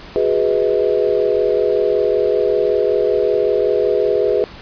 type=chord; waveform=sine; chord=G# minor seventh; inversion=third; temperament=equal with one note detuned; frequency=370 / 415.3 / 493.9 / 635 Hz; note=F#4 / G#4 / B4 / D#5; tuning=0 / 0 / 0 / +35 cents; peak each=-21 / -16 / -18 / -22 dBFS; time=0.16-4.44 s; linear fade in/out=0 ms; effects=pink hiss -37 dBFS RMS until 4.61 s + resampled to 11025 Hz